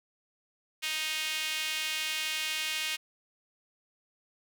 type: tone with high-pass filter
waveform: sawtooth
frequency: 312.1 Hz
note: D#4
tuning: 5 cents sharp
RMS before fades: -33 dBFS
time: 0.82-2.97 s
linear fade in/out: 20 ms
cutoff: 2600 Hz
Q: 2.1
effects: none